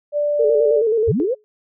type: tone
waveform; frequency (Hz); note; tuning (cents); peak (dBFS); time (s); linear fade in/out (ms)
sine; 587.3; D5; 0; -16; 0.12-0.83; 50
type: tone with vibrato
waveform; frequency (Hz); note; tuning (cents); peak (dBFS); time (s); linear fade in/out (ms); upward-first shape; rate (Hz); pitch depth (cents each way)
sine; 445; A4; +20; -14; 0.39-1.12; 10; square; 9.4; 64
type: linear sweep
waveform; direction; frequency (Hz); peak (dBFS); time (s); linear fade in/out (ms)
sine; up; 58.27 to 554.4; -16; 1.07-1.35; 20
type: tone with exponential decay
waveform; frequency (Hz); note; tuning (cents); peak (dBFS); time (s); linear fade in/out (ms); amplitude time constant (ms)
sine; 423.9; G#4; +35; -18; 1.2-1.44; 0; 51
effects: none